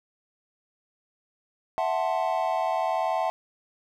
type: chord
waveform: triangle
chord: F# half-diminished seventh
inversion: third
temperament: equal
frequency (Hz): 659.3 / 740 / 880 / 1046.5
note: E5 / F#5 / A5 / C6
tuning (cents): 0 / 0 / 0 / 0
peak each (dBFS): -26 / -26 / -28 / -32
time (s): 1.78-3.3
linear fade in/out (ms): 0
effects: none